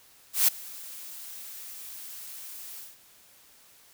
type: noise with ADSR envelope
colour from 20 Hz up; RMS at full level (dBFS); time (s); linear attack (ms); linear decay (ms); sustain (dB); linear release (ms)
blue; -19; 0.33-2.98; 150; 8; -23; 190
effects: white hiss -57 dBFS RMS until 3.93 s

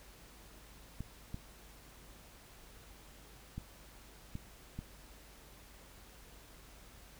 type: clicks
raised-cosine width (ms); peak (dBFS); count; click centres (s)
5; -28; 5; 1.006 / 1.344 / 3.58 / 4.354 / 4.79
effects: added 50 Hz sine -59 dBFS peak until 7.19 s + pink hiss -58 dBFS RMS until 7.19 s

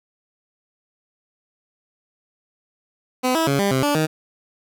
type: tone with pitch steps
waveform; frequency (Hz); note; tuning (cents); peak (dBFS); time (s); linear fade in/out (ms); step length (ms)
15% pulse; 254 / 324.8 / 139.4 / 199.7 / 131.7 / 290.6 / 156.4; B3 / E4 / C#3 / G3 / C3 / D4 / D#3; +49 / -26 / +10 / +32 / +12 / -18 / +9; -11; 3.23-4.07; 20; 120
effects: none

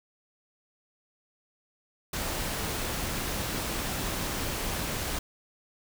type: noise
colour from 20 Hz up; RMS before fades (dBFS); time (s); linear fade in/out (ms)
pink; -32; 2.13-5.19; 5
effects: none

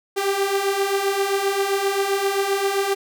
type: beating tone pair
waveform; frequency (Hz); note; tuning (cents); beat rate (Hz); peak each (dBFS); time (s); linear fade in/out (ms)
sawtooth; 389.2 / 396.8; G4 / G4; -12 / +21; 7.6; -21 / -17; 0.16-2.95; 20
effects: none

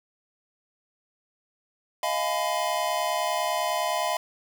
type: chord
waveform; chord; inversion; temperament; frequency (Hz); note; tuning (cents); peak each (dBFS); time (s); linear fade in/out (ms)
square; F half-diminished seventh; third; just; 628.6 / 698.5 / 838.1 / 1005.8; Eb5 / F5 / Ab5 / Cb6; +18 / 0 / +16 / +31; -31 / -30 / -34 / -30; 2.03-4.17; 2
effects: none

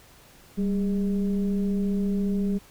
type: tone with frequency modulation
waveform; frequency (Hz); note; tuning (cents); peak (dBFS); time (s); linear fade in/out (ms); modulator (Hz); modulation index
sine; 195.8; G3; -2; -22; 0.57-2.59; 20; 213; 0.58
effects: pink hiss -53 dBFS RMS until 2.7 s

